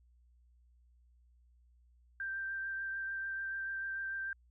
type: tone with vibrato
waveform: sine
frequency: 1573 Hz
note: G6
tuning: 6 cents sharp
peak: -36 dBFS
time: 2.2-4.33 s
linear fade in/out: 2 ms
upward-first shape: sine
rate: 6.8 Hz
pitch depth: 12 cents each way
effects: added 60 Hz sine -63 dBFS peak until 4.5 s